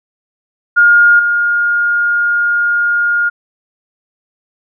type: tone with level steps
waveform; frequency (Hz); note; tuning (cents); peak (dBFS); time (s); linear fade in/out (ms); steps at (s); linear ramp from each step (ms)
sine; 1420; F6; +28; -4 / -10; 0.76-3.3; 20; 1.19; 5
effects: none